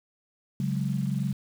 sine chord, C# suspended fourth, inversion none, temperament equal, 138.59 / 185 / 207.7 Hz, C#3 / F#3 / G#3, 0 / 0 / 0 cents, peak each -28 / -30 / -32 dBFS, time 0.6-1.33 s, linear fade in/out 2 ms, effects 8-bit

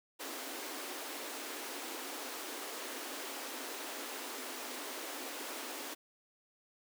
pink high-pass noise, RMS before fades -43 dBFS, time 0.19-5.95 s, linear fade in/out 20 ms, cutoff 250 Hz, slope 96 dB/octave, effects none

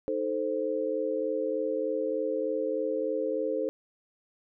sine chord, A diminished, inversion second, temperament equal, 311.1 / 440 / 523.3 Hz, Eb4 / A4 / C5, 0 / 0 / 0 cents, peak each -34 / -31 / -30 dBFS, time 0.08-3.69 s, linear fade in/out 0 ms, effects none

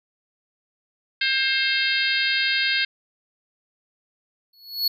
harmonic tone, 531 Hz, C5, 25 cents sharp, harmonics 3 / 4 / 5 / 6 / 7 / 8 / 9, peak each -25 / -26 / -27 / -28 / -28 / -29 / -30 dBFS, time 1.21-2.85 s, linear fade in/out 5 ms
square tone with exponential growth, 4379 Hz, C#8, 22 cents flat, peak -17 dBFS, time 4.53-4.88 s, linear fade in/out 5 ms, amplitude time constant 74 ms
effects none

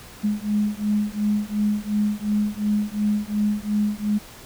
sine beating tone pair, 207.7 / 210.5 Hz, G#3 / G#3, 0 / +24 cents, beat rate 2.8 Hz, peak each -23 dBFS, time 0.23-4.19 s, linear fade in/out 20 ms, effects pink hiss -43 dBFS RMS until 4.45 s

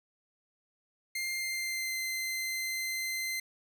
sawtooth tone with pitch glide, 2106 to 2072 Hz, C7 to C7, +11 to -17 cents, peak -29 dBFS, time 1.15-3.4 s, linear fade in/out 5 ms, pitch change -28 cents, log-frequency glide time 1.35-1.98 s, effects none

